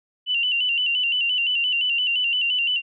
sine tone with vibrato, 2880 Hz, F#7, 47 cents flat, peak -19 dBFS, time 0.26-2.82 s, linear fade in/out 50 ms, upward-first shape square, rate 5.8 Hz, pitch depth 65 cents each way, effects none

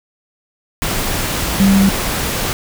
sine tone in noise, 196 Hz, G3, in tune, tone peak -8 dBFS, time 1.6-1.89 s, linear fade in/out 0 ms, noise pink, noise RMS -19 dBFS, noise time 0.82-2.53 s, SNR +8 dB, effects none

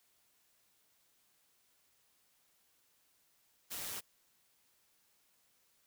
white noise with amplitude modulation, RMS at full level -40 dBFS, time 3.7-4.01 s, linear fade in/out 20 ms, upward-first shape sine, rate 185 Hz, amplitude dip 50%, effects white hiss -73 dBFS RMS until 5.86 s

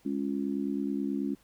harmonic tone, 69.3 Hz, C#2, in tune, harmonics 3 / 4 / 5, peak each -33 / -31 / -37 dBFS, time 0.05-1.35 s, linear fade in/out 10 ms, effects pink hiss -64 dBFS RMS until 1.43 s

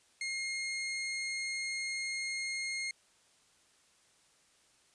sawtooth tone, 2139 Hz, C7, 38 cents sharp, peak -31 dBFS, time 0.21-2.91 s, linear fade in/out 2 ms, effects white hiss -67 dBFS RMS until 4.94 s + resampled to 22050 Hz

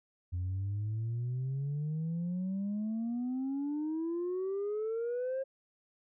sine exponential sweep, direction up, 87.6 to 540 Hz, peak -30 dBFS, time 0.32-5.44 s, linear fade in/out 20 ms, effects tanh soft clip ceiling -30 dBFS

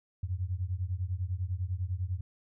sine beating tone pair, 87.31 / 97.31 Hz, F2 / G2, 0 / -12 cents, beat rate 10 Hz, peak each -33 / -34 dBFS, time 0.23-2.21 s, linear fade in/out 5 ms, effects none

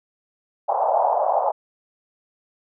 white band-pass noise, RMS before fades -20 dBFS, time 0.68-1.52 s, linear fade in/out 20 ms, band 580 to 900 Hz, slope 48 dB/octave, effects none

